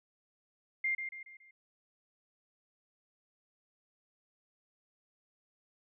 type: tone with echo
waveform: sine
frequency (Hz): 2109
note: C7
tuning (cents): +13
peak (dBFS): -29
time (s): 0.84-0.95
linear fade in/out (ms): 5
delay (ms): 140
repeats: 4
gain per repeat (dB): -7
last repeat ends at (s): 1.51
effects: none